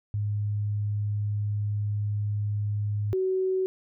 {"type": "tone pair in turn", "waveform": "sine", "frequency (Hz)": [103.8, 375.9], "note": ["G#2", "F#4"], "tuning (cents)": [0, 27], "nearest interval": "octave + minor seventh", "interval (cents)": 2227, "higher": "second", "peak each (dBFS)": [-25, -23], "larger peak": "second", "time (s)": [[0.14, 3.13], [3.13, 3.66]], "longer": "first", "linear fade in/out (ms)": 0, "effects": []}